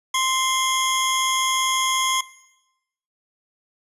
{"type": "tone pair together", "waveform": "25% pulse", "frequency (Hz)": [1046.5, 3322], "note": ["C6", "G#7"], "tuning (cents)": [0, 0], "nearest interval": "octave + minor sixth", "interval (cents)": 2000, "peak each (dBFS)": [-17, -20], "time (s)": [0.14, 2.21], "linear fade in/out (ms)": 5, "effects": ["noise-tail reverb RT60 0.9 s tail -18 dB re dry", "resampled to 32000 Hz"]}